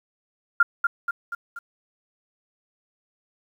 sine tone with echo, 1398 Hz, F6, 1 cent sharp, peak -12 dBFS, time 0.6-0.63 s, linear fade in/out 5 ms, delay 240 ms, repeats 4, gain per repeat -5 dB, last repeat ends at 1.59 s, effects 9-bit

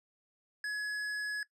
sine tone with hard clipping, 1689 Hz, G#6, 29 cents sharp, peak -35 dBFS, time 0.64-1.43 s, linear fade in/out 2 ms, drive 9 dB, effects noise-tail reverb RT60 0.1 s tail -20 dB re dry + resampled to 32000 Hz

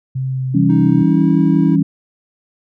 sine tone with vibrato, 130.81 Hz, C3, in tune, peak -17 dBFS, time 0.15-1.03 s, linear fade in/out 10 ms, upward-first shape triangle, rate 2.2 Hz, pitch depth 13 cents each way
sine chord, C# diminished, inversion first, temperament equal, 164.81 / 196 / 277.2 Hz, E3 / G3 / C#4, 0 / 0 / 0 cents, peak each -14 / -16 / -14 dBFS, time 0.54-1.83 s, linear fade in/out 10 ms
triangle tone with pitch glide, 313.4 to 323.1 Hz, D#4 to E4, +13 to -35 cents, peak -16 dBFS, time 0.69-1.76 s, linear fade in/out 10 ms, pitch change +52 cents, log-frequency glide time 0.85-1.29 s
effects none

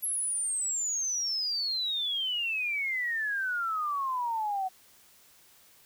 sine exponential sweep, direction down, 11420 to 740 Hz, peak -28 dBFS, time 0.02-4.69 s, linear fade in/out 20 ms, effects white hiss -59 dBFS RMS until 5.85 s

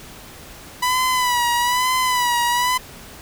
sawtooth tone with vibrato, 987.8 Hz, B5, in tune, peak -13 dBFS, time 0.82-2.78 s, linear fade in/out 10 ms, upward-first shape sine, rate 1.1 Hz, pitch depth 60 cents each way, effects pink hiss -40 dBFS RMS until 3.21 s

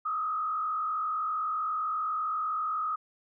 sine tone with frequency modulation, 1256 Hz, D#6, 16 cents sharp, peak -28 dBFS, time 0.05-2.96 s, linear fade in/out 10 ms, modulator 47.7 Hz, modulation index 0.85, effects none

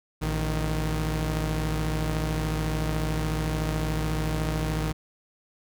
sawtooth tone pair together, 56.45 / 155.56 Hz, A1 / D#3, +45 / 0 cents, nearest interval octave + tritone, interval 1755 cents, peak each -24 dBFS, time 0.21-4.93 s, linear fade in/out 20 ms, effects none

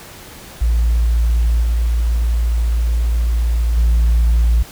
sine tone with level steps, 57.4 Hz, A#1, 26 cents flat, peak -10 / -12 / -8 dBFS, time 0.61-4.63 s, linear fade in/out 10 ms, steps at 1.62 / 3.76 s, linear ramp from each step 20 ms, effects tanh soft clip ceiling -8 dBFS + pink hiss -37 dBFS RMS until 4.71 s

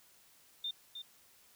sine tone with echo, 3612 Hz, A7, 45 cents sharp, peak -35 dBFS, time 0.64-0.71 s, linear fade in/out 5 ms, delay 310 ms, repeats 1, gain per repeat -7 dB, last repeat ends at 1.02 s, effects white hiss -64 dBFS RMS until 1.55 s

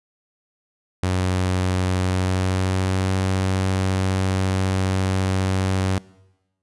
sawtooth tone with pitch glide, 92.2 to 94.63 Hz, F#2 to F#2, -6 to +39 cents, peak -15 dBFS, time 1.03-5.98 s, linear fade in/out 0 ms, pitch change +45 cents, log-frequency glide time 1.97-3.14 s, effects noise-tail reverb RT60 1.0 s tail -22 dB re dry + resampled to 24000 Hz

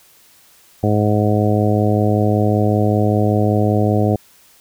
harmonic tone, 105.2 Hz, G#2, 23 cents sharp, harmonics 1 / 2 / 3 / 4 / 5 / 6 / 7, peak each -16 / -19 / -21 / -22 / -23 / -24 / -24 dBFS, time 0.83-4.16 s, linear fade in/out 5 ms, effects white hiss -50 dBFS RMS until 4.6 s

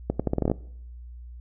accelerating click train, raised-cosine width 2 ms, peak -10 dBFS, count 10, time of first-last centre 0.1-0.516 s, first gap 96 ms, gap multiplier 0.8, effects noise-tail reverb RT60 0.7 s tail -22 dB re dry + added 60 Hz sine -39 dBFS peak until 1.4 s

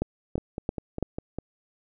two click trains, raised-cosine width 2 ms, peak -18 / -12 dBFS, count 6 / 4, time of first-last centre 0.38-1.386 / 0.02-1.027 s, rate 4.97 / 2.98 Hz, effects none

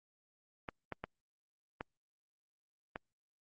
clicks, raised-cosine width 0.5 ms, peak -24 dBFS, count 5, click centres 0.688 / 0.923 / 1.04 / 1.809 / 2.959 s, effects Opus 32 kbps

